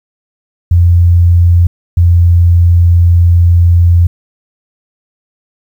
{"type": "tone pair in turn", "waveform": "sine", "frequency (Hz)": [86.7, 86.37], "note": ["F2", "F2"], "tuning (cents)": [-12, -19], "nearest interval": "unison", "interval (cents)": 7, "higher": "first", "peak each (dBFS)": -3, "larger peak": "neither", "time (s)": [[0.71, 1.67], [1.97, 4.07]], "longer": "second", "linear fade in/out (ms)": 5, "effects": ["7-bit"]}